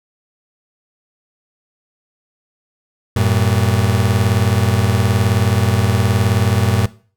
35% pulse beating tone pair, 95 / 114 Hz, F#2 / A#2, +46 / -38 cents, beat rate 19 Hz, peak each -14 dBFS, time 3.16-6.86 s, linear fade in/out 5 ms, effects noise-tail reverb RT60 0.4 s tail -18 dB re dry

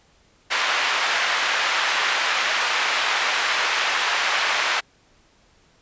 white band-pass noise, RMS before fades -22 dBFS, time 0.5-4.81 s, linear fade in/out 20 ms, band 870 to 2500 Hz, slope 12 dB/octave, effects pink hiss -58 dBFS RMS until 5.81 s + resampled to 16000 Hz

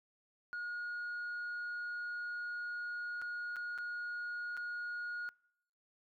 sine tone with dropouts, 1440 Hz, F#6, 47 cents flat, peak -36 dBFS, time 0.53-5.29 s, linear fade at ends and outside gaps 0 ms, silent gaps 3.216-3.221 / 3.56-3.566 / 3.778-3.785 / 4.568-4.574 s, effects noise-tail reverb RT60 0.7 s tail -26 dB re dry + tanh soft clip ceiling -37 dBFS

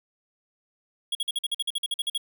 square tone bursts, 3322 Hz, G#7, in tune, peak -25 dBFS, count 14, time 1.12-2.178 s, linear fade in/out 5 ms, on 31 ms, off 48 ms, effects none

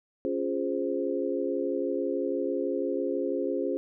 sine chord, Db major seventh, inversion none, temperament equal, 277.2 / 349.2 / 415.3 / 523.3 Hz, Db4 / F4 / Ab4 / C5, 0 / 0 / 0 / 0 cents, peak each -32 dBFS, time 0.25-3.77 s, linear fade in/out 0 ms, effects none

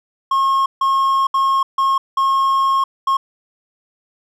triangle tone bursts at uneven times, 1081 Hz, C#6, 44 cents flat, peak -11 dBFS, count 6, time 0.31-0.66 / 0.81-1.27 / 1.34-1.63 / 1.78-1.98 / 2.17-2.84 / 3.07-3.17 s, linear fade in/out 5 ms, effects none

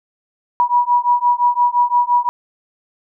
sine beating tone pair, 967 / 972.8 Hz, B5 / B5, -37 / -26 cents, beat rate 5.8 Hz, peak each -15 dBFS, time 0.6-2.29 s, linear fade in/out 0 ms, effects none

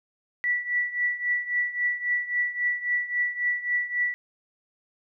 sine tone with tremolo, 1956 Hz, B6, 17 cents flat, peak -20 dBFS, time 0.44-4.14 s, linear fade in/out 0 ms, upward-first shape triangle, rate 3.7 Hz, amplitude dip 85%, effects none

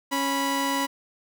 sawtooth tone pair together, 275.8 / 983 Hz, C#4 / B5, -9 / -8 cents, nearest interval octave + minor seventh, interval 2201 cents, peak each -23 / -22 dBFS, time 0.11-0.87 s, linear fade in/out 20 ms, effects none

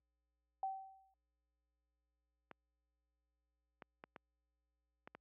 sine tone with exponential decay, 770 Hz, G5, 31 cents flat, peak -35 dBFS, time 0.63-1.14 s, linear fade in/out 2 ms, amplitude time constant 110 ms
clicks, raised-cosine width 0.5 ms, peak -36 dBFS, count 6, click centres 2.513 / 3.822 / 4.039 / 4.162 / 5.075 / 5.15 s
effects added 60 Hz sine -70 dBFS peak until 5.2 s + high-pass 150 Hz 12 dB/octave

